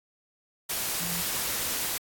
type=tone in noise; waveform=sine; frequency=172 Hz; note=F3; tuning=26 cents flat; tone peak=-37 dBFS; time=1-1.22 s; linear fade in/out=10 ms; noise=white; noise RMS=-30 dBFS; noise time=0.69-1.98 s; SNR=-10 dB; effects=AAC 64 kbps